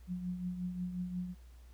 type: tone with tremolo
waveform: sine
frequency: 180 Hz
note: F#3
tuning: 47 cents flat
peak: -33 dBFS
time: 0.07-1.35 s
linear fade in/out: 50 ms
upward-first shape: triangle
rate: 5.6 Hz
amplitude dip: 60%
effects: added 60 Hz sine -52 dBFS peak until 1.73 s + pink hiss -68 dBFS RMS until 1.73 s